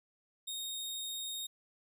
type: tone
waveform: sawtooth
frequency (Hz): 3713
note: A#7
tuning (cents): -8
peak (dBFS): -35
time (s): 0.47-1.47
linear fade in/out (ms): 10
effects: none